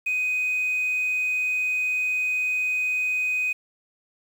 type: tone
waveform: sine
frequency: 2502 Hz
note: D#7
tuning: 9 cents sharp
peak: -20 dBFS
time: 0.06-3.53 s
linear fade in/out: 10 ms
effects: tanh soft clip ceiling -20 dBFS + 8-bit

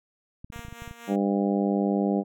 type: clicks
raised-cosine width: 5 ms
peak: -28 dBFS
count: 10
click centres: 0.445 / 0.502 / 0.561 / 0.593 / 0.65 / 0.684 / 0.726 / 0.821 / 0.877 / 0.911 s
type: tone with tremolo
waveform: 5% pulse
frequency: 234.4 Hz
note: A#3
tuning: 10 cents sharp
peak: -29 dBFS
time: 0.52-1.16 s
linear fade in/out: 5 ms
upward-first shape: sine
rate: 4.1 Hz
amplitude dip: 60%
type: harmonic tone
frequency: 100 Hz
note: G2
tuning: 35 cents sharp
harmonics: 2 / 3 / 4 / 5 / 6 / 7 / 8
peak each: -24 / -28 / -30 / -32 / -34 / -35 / -36 dBFS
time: 1.07-2.24 s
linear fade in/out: 50 ms
effects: none

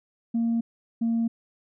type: tone pair in turn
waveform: sine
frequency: 231.1 / 229.8 Hz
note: A#3 / A#3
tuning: -15 / -25 cents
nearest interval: unison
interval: 10 cents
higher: first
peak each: -20 dBFS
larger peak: neither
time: 0.34-0.61 / 1.01-1.28 s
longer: neither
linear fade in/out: 10 ms
effects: tanh soft clip ceiling -19 dBFS

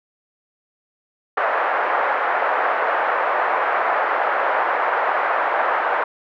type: band-pass noise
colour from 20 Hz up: pink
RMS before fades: -20 dBFS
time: 1.37-6.04 s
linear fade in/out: 5 ms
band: 590 to 1700 Hz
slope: 24 dB/octave
effects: none

